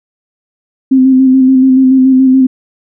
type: tone with vibrato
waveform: sine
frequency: 261.6 Hz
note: C4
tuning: in tune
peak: -3 dBFS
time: 0.91-2.47 s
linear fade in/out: 10 ms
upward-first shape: square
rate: 7 Hz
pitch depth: 22 cents each way
effects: none